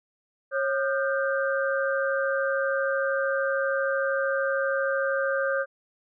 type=tone cluster; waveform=sine; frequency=546 / 1212 / 1431 / 1564 Hz; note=C#5 / D#6 / F6 / G6; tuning=-26 / -46 / +42 / -4 cents; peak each=-25 / -33 / -34 / -29 dBFS; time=0.51-5.66 s; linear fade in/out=50 ms; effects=none